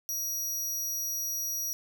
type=tone; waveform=sawtooth; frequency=5760 Hz; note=F#8; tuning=47 cents flat; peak=-28 dBFS; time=0.09-1.73 s; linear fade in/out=0 ms; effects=none